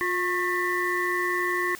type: tone cluster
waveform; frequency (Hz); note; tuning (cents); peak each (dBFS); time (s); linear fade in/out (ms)
sine; 355.8 / 1092 / 1791 / 1971; F4 / C#6 / A6 / B6; +32 / -26 / +30 / -4; -29; 0.01-1.75; 0
effects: white hiss -44 dBFS RMS until 1.79 s